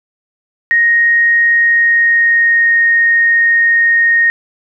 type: tone with pitch glide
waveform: sine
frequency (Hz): 1869 to 1857.2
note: A#6 to A#6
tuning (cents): +4 to -7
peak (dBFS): -7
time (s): 0.71-4.3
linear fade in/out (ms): 0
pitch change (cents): -11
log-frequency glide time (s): 1.45-2.8
effects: none